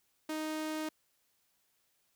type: tone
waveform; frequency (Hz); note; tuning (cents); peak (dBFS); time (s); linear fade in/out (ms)
sawtooth; 311.1; D#4; 0; -31; 0.29-0.89; 5
effects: white hiss -75 dBFS RMS until 2.15 s